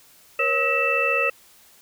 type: tone cluster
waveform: sine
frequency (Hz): 476.7 / 551 / 1292 / 1917 / 2650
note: A#4 / C#5 / E6 / A#6 / E7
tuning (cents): +39 / -11 / -35 / +48 / +9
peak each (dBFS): -28 / -26 / -26 / -30 / -21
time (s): 0.39-1.3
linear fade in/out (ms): 5
effects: white hiss -53 dBFS RMS until 1.81 s